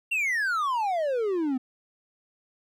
triangle exponential sweep, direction down, 2794 to 248.6 Hz, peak -22 dBFS, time 0.11-1.58 s, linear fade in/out 10 ms, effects none

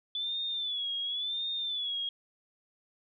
sine tone with vibrato, 3465 Hz, A7, 27 cents flat, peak -31 dBFS, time 0.15-2.09 s, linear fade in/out 2 ms, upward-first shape sine, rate 0.93 Hz, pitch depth 97 cents each way, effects none

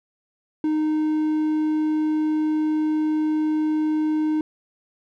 triangle tone, 308.7 Hz, D#4, 14 cents flat, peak -17 dBFS, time 0.64-4.41 s, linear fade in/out 2 ms, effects none

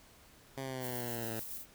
10% pulse linear sweep, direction down, 135.7 to 110 Hz, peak -30 dBFS, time 0.57-1.4 s, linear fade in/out 5 ms
violet noise with tremolo, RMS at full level -42 dBFS, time 0.8-1.66 s, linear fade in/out 50 ms, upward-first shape square, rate 7.1 Hz, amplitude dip 30%
effects pink hiss -60 dBFS RMS until 1.74 s

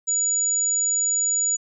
sine tone, 6900 Hz, A8, 35 cents flat, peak -19 dBFS, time 0.07-1.57 s, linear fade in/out 20 ms, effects none

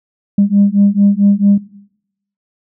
sine beating tone pair, 199.2 / 203.7 Hz, G3 / G#3, +28 / -33 cents, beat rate 4.5 Hz, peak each -10 dBFS, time 0.38-1.58 s, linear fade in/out 5 ms, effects noise-tail reverb RT60 0.8 s tail -18 dB re dry + tanh soft clip ceiling -2 dBFS

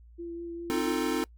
sine tone with vibrato, 339.8 Hz, F4, 47 cents flat, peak -35 dBFS, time 0.18-0.94 s, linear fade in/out 20 ms, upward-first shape triangle, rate 5 Hz, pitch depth 15 cents each way
square chord, F dominant seventh, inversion second, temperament equal with one note detuned, 261.6 / 311.1 / 349.2 / 445.4 Hz, C4 / Eb4 / F4 / A4, 0 / 0 / 0 / +21 cents, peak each -33 / -32 / -33 / -34 dBFS, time 0.7-1.24 s, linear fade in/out 0 ms
effects noise-tail reverb RT60 0.1 s tail -24 dB re dry + added 58 Hz sine -50 dBFS peak until 1.37 s

